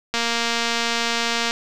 click train, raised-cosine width 0.2 ms, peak -5 dBFS, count 320, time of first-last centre 0.14-1.509 s, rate 233 Hz, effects none

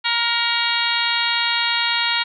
harmonic tone with a mistuned harmonic, 470.4 Hz, A#4, 16 cents sharp, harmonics 2 / 3 / 4 / 5 / 6 / 7 / 8 / 9, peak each -26 / -26 / -26 / -26 / -26 / -26 / -26 / -26 dBFS, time 0.04-2.24 s, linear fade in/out 20 ms, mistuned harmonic 5, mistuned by -43 cents, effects none

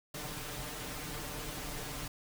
pink noise with comb filter, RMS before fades -41 dBFS, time 0.14-2.08 s, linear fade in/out 5 ms, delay 6.7 ms, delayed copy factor +0.7, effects none

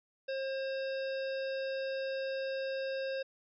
harmonic tone with a mistuned harmonic, 535 Hz, C5, 38 cents sharp, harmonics 1 / 3 / 5 / 7 / 9 / 10, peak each -34 / -44 / -48 / -51 / -53 / -54 dBFS, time 0.28-3.23 s, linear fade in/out 10 ms, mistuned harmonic 10, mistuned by -33 cents, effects none

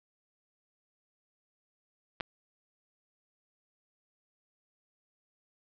clicks, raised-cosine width 0.3 ms, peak -24 / -16 dBFS, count 2, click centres 2.202 / 2.208 s, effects low-pass 5000 Hz 12 dB/octave

